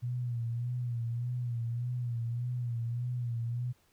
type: tone with vibrato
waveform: sine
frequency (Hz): 120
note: B2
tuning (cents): -49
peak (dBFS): -31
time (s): 0.02-3.73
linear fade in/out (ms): 20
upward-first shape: sine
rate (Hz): 1.7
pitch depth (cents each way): 58
effects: pink hiss -69 dBFS RMS until 3.92 s